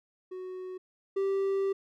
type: tone pair in turn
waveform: triangle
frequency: 370 / 390.5 Hz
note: F#4 / G4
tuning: 0 / -7 cents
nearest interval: minor second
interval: 93 cents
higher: second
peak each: -35 / -24 dBFS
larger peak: second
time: 0.31-0.78 / 1.16-1.73 s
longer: second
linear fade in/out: 10 ms
effects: none